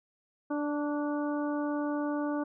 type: harmonic tone with a mistuned harmonic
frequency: 293.7 Hz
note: D4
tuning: in tune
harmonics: 1 / 2 / 3 / 4 / 5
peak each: -30 / -36 / -40 / -42 / -44 dBFS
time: 0.5-2.44 s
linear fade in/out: 10 ms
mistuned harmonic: 4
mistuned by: -25 cents
effects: none